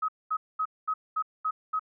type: tone bursts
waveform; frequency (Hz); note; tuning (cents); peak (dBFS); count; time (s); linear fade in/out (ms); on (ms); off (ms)
sine; 1271; D#6; +36; -25; 7; 0.02-1.795; 10; 65; 220
effects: none